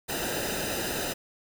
pink noise with comb filter, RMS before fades -31 dBFS, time 0.08-1.14 s, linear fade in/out 20 ms, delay 0.9 ms, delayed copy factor -0.75, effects none

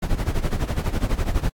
brown noise with tremolo, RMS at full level -19 dBFS, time 0.02-1.5 s, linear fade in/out 10 ms, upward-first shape sine, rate 12 Hz, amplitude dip 80%, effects AAC 64 kbps

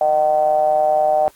triangle ring-modulated tone, 75 Hz, D2, 37 cents sharp, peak -8 dBFS, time 0.01-1.28 s, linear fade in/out 0 ms, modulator 687 Hz, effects white hiss -53 dBFS RMS until 1.35 s + AAC 64 kbps

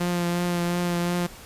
sawtooth tone with vibrato, 174.6 Hz, F3, in tune, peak -19 dBFS, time 0-1.27 s, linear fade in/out 10 ms, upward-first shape triangle, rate 2.8 Hz, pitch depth 21 cents each way, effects pink hiss -44 dBFS RMS until 1.45 s + resampled to 32000 Hz

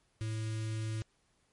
square tone with notch filter, 110 Hz, A2, in tune, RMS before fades -36 dBFS, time 0.21-1.02 s, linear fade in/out 0 ms, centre 780 Hz, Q 0.53, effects pink hiss -73 dBFS RMS until 1.52 s + MP3 48 kbps

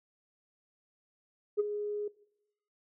sine tone with ADSR envelope, 415.5 Hz, G#4, 1 cent sharp, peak -21 dBFS, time 1.57-2.08 s, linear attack 28 ms, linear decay 20 ms, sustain -11 dB, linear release 5 ms, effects noise-tail reverb RT60 0.8 s tail -21 dB re dry + tanh soft clip ceiling -21 dBFS

